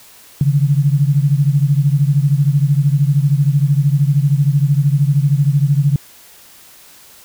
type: beating tone pair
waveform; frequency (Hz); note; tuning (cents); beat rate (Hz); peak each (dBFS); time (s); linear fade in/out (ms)
sine; 138.59 / 151.59; C#3 / D#3; 0 / -45; 13; -12 / -15; 0.41-5.96; 2
effects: white hiss -43 dBFS RMS until 7.24 s